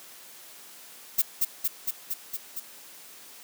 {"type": "noise with echo", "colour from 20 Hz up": "violet", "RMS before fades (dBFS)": -21, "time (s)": [1.18, 1.22], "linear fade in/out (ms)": 10, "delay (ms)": 230, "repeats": 6, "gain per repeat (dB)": -2, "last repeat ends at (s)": 2.6, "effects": ["white hiss -48 dBFS RMS until 3.43 s", "high-pass 200 Hz 12 dB/octave"]}